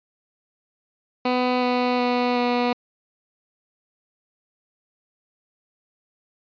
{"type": "tone with pitch steps", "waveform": "15% pulse", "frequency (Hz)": [250, 248, 246, 244], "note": ["B3", "B3", "B3", "B3"], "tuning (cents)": [21, 7, -7, -21], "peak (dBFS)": -13, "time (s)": [1.25, 2.73], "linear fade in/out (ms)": 5, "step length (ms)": 370, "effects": ["resampled to 11025 Hz"]}